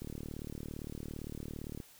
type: click train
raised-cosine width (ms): 3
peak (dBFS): -29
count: 68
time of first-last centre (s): 0.02-1.802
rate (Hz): 37.6
effects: white hiss -59 dBFS RMS until 1.99 s